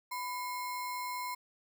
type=tone with sample-and-hold; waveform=sine; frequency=995 Hz; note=B5; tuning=13 cents sharp; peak=-35 dBFS; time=0.11-1.35 s; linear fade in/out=10 ms; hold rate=3150 Hz; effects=none